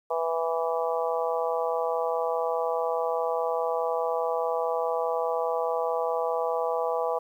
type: harmonic tone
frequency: 164.81 Hz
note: E3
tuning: in tune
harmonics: 3 / 4 / 5 / 6 / 7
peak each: -28 / -30 / -32 / -34 / -35 dBFS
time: 0.1-7.19 s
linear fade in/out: 10 ms
effects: 10-bit